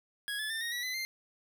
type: tone with pitch steps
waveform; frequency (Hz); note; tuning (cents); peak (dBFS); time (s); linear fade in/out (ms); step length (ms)
25% pulse; 1661.2 / 1726.7 / 1794.9 / 1865.7 / 1939.3 / 2016 / 2095; G#6 / A6 / A6 / A#6 / B6 / B6 / C7; 0 / -33 / +34 / +1 / -32 / +35 / +2; -30; 0.28-1.05; 0; 110
effects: none